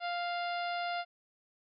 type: harmonic tone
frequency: 698.5 Hz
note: F5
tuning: in tune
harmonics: 1 / 2 / 3 / 4 / 5 / 6 / 7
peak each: -34 / -40 / -44 / -46 / -48 / -50 / -51 dBFS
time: 0-1.05 s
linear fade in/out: 50 ms
effects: none